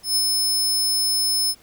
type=tone with ADSR envelope; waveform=sawtooth; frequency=5220 Hz; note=E8; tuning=18 cents flat; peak=-14 dBFS; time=0.03-1.55 s; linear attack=130 ms; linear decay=51 ms; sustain=-2 dB; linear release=54 ms; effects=pink hiss -53 dBFS RMS until 1.62 s